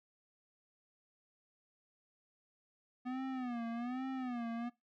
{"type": "tone with vibrato", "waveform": "square", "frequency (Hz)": 246.9, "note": "B3", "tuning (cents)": 0, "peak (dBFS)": -38, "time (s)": [3.05, 4.7], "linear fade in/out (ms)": 20, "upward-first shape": "sine", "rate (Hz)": 1.2, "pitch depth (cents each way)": 120, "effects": ["noise-tail reverb RT60 0.2 s tail -21 dB re dry", "low-pass 2000 Hz 12 dB/octave"]}